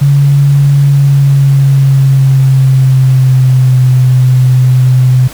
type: tone with pitch glide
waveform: sine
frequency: 141 to 127.81 Hz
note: C#3 to C3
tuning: +30 to -40 cents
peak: -3 dBFS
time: 0.01-5.28 s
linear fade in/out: 10 ms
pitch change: -170 cents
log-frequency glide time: 0.81-3.82 s
effects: pink hiss -29 dBFS RMS until 5.33 s